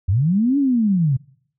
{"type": "linear two-way sweep", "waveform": "sine", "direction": "up then down", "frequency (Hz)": [82.5, 288.9, 124.7], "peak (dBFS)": -14, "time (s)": [0.08, 1.17], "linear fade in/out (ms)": 10, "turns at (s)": 0.58, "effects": ["noise-tail reverb RT60 0.6 s tail -23 dB re dry"]}